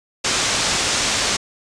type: low-pass noise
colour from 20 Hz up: white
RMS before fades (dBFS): -20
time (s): 0.24-1.37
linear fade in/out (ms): 10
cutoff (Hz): 7400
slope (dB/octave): 24
effects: resampled to 22050 Hz